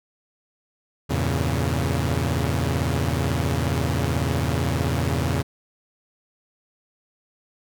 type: chord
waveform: sawtooth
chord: E diminished seventh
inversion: none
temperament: equal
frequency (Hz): 82.41 / 98 / 116.54 / 138.59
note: E2 / G2 / Bb2 / Db3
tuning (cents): 0 / 0 / 0 / 0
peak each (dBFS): -21 / -27 / -23 / -22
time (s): 1.09-5.43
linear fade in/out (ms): 20
effects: none